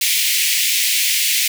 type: high-pass noise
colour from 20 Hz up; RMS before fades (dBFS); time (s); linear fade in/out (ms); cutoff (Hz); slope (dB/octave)
pink; -17; 0.01-1.48; 5; 2100; 48
effects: none